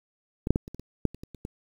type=clicks; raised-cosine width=3 ms; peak=-15 / -6 / -11 / -27 / -26 / -27 / -9 / -29 / -27 / -30 / -21 dBFS; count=11; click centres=0.471 / 0.506 / 0.559 / 0.679 / 0.746 / 0.796 / 1.053 / 1.146 / 1.235 / 1.347 / 1.451 s; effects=8-bit